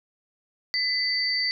sine tone cluster, 2012 / 4570 / 4791 Hz, B6 / D8 / D8, +32 / -48 / +34 cents, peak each -27 / -25 / -32 dBFS, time 0.74-1.51 s, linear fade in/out 0 ms, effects none

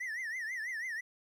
triangle tone with vibrato, 1900 Hz, A#6, 33 cents sharp, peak -34 dBFS, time 0-1.01 s, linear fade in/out 10 ms, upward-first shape triangle, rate 6.1 Hz, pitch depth 190 cents each way, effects 12-bit

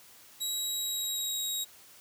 20% pulse tone with pitch glide, 3863 to 3801 Hz, B7 to A#7, -39 to +33 cents, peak -25 dBFS, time 0.4-1.65 s, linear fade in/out 20 ms, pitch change -28 cents, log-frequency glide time 0.53-1.49 s, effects white hiss -55 dBFS RMS until 2 s + high-pass 60 Hz 12 dB/octave

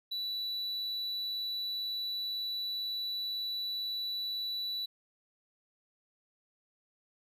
triangle tone, 3951 Hz, B7, in tune, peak -32 dBFS, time 0.11-4.86 s, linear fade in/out 10 ms, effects none

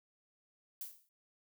violet noise with exponential decay, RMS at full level -40 dBFS, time 0.81-1.09 s, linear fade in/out 2 ms, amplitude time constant 59 ms, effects none

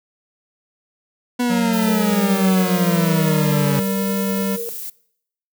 40% pulse exponential sweep, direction down, 246.9 to 139 Hz, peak -16 dBFS, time 1.39-3.8 s, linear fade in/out 10 ms
square tone with pitch glide, 185 to 196 Hz, F#3 to G3, 0 to 0 cents, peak -21 dBFS, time 1.49-4.57 s, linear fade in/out 20 ms, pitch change +100 cents, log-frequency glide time 1.88-4.14 s
violet noise, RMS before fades -30 dBFS, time 1.73-4.9 s, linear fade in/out 5 ms
sine tone with tremolo, 465.9 Hz, A#4, 1 cent flat, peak -24 dBFS, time 1.88-4.69 s, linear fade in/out 0 ms, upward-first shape sine, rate 10 Hz, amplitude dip 40%
effects noise-tail reverb RT60 0.7 s tail -22 dB re dry

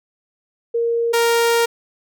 sine / sawtooth tone pair in turn, 466.2 / 466.2 Hz, A#4 / A#4, 0 / 0 cents, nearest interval unison, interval 0 cents, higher neither, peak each -16 / -10 dBFS, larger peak second, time 0.74-1.13 / 1.13-1.66 s, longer second, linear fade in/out 10 ms, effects none

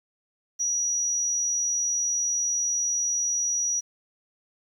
sine tone, 5810 Hz, F#8, 32 cents flat, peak -23 dBFS, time 0.59-3.81 s, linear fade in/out 20 ms, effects 9-bit

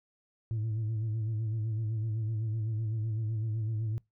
sine tone with vibrato, 110 Hz, A2, in tune, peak -27 dBFS, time 0.51-3.98 s, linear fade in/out 0 ms, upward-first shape sine, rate 7.9 Hz, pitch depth 59 cents each way, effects noise-tail reverb RT60 0.2 s tail -26 dB re dry + tanh soft clip ceiling -28 dBFS

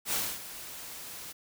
white noise with ADSR envelope, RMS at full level -29 dBFS, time 0.05-1.33 s, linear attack 75 ms, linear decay 260 ms, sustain -14 dB, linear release 15 ms, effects none

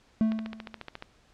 triangle tone with exponential decay, 220 Hz, A3, in tune, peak -17 dBFS, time 0.21-0.81 s, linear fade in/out 0 ms, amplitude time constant 130 ms
click train, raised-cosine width 0.3 ms, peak -22 dBFS, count 11, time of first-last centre 0.32-1.024 s, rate 14.2 Hz
effects pink hiss -62 dBFS RMS until 1.33 s + low-pass 6000 Hz 12 dB/octave

